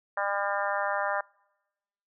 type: harmonic tone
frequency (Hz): 200.7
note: G3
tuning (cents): +41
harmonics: 3 / 4 / 5 / 6 / 7 / 8 / 9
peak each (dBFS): -32 / -33 / -34 / -35 / -35 / -36 / -37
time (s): 0.17-1.21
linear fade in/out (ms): 5
effects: noise-tail reverb RT60 1.0 s tail -26 dB re dry